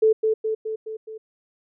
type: tone with echo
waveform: sine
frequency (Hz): 438.2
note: A4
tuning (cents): -7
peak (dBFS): -13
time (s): 0.02-0.13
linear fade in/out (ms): 10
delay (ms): 210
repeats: 5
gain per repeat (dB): -4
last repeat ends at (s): 1.18
effects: none